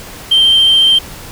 sine tone with vibrato, 3136 Hz, G7, in tune, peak -4 dBFS, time 0.31-0.99 s, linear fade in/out 10 ms, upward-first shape triangle, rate 14 Hz, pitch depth 9 cents each way, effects tanh soft clip ceiling -3 dBFS + pink hiss -31 dBFS RMS until 1.31 s

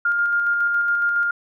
sine tone with tremolo, 1408 Hz, F6, 14 cents sharp, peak -16 dBFS, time 0.05-1.31 s, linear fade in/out 5 ms, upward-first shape square, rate 7.2 Hz, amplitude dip 25%, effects none

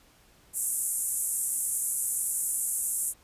pink band-pass noise, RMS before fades -30 dBFS, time 0.53-3.14 s, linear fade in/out 50 ms, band 7900 to 12000 Hz, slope 48 dB/octave, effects pink hiss -60 dBFS RMS until 3.23 s + resampled to 32000 Hz

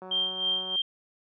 click train, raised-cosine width 1 ms, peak -29 dBFS, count 138, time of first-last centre 0.02-0.757 s, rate 186 Hz
sine tone with tremolo, 3172 Hz, G7, 20 cents sharp, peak -23 dBFS, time 0.11-0.82 s, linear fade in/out 5 ms, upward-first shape sine, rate 3.2 Hz, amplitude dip 70%
effects high-pass 200 Hz 12 dB/octave

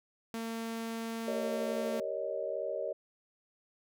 sawtooth tone, 227.3 Hz, A#3, 43 cents flat, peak -32 dBFS, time 0.34-2 s, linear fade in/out 0 ms
sine chord, Eb dominant seventh, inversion first, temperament just, 388.9 / 466.7 / 560 / 622.3 Hz, G4 / Bb4 / Db5 / Eb5, -14 / +2 / +18 / 0 cents, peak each -42 / -40 / -37 / -37 dBFS, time 1.27-2.93 s, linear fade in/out 10 ms
effects none

